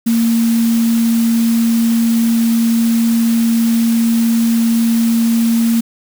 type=tone in noise; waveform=sine; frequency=230 Hz; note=A#3; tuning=23 cents flat; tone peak=-10 dBFS; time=0.06-5.81 s; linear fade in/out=10 ms; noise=white; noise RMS=-27 dBFS; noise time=0.06-5.81 s; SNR=+14 dB; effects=none